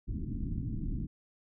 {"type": "low-pass noise", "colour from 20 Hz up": "pink", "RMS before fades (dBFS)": -35, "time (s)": [0.07, 1.07], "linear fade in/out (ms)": 20, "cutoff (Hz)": 300, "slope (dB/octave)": 48, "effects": []}